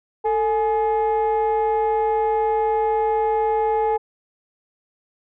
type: tone pair together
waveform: sine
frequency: 444 / 841 Hz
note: A4 / G#5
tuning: +16 / +22 cents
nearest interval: major seventh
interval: 1106 cents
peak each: -18 dBFS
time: 0.24-3.98 s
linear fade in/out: 20 ms
effects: tanh soft clip ceiling -14 dBFS